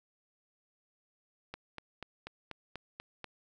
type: click train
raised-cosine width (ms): 0.3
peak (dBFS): -25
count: 8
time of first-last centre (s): 1.54-3.243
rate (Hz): 4.11
effects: none